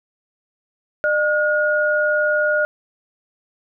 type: tone pair together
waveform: sine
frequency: 603.7 / 1437 Hz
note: D5 / F6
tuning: +48 / +49 cents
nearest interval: octave + minor third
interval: 1501 cents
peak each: -18 dBFS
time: 1.04-2.65 s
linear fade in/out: 0 ms
effects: none